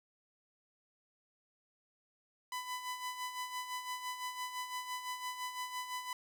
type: tone with tremolo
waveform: sawtooth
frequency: 1000 Hz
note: B5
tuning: 21 cents sharp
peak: -33 dBFS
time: 2.52-6.13 s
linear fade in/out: 2 ms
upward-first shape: sine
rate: 5.9 Hz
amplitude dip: 60%
effects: none